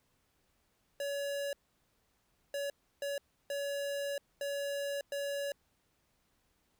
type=tone bursts at uneven times; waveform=square; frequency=565 Hz; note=C#5; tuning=33 cents sharp; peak=-35 dBFS; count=6; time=1-1.53 / 2.54-2.7 / 3.02-3.18 / 3.5-4.18 / 4.41-5.01 / 5.12-5.52 s; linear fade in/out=2 ms; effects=pink hiss -75 dBFS RMS until 6.79 s